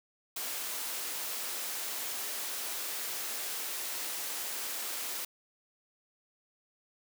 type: high-pass noise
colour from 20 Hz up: white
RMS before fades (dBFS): -37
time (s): 0.36-5.25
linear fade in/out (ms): 5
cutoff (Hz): 330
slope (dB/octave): 12
effects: none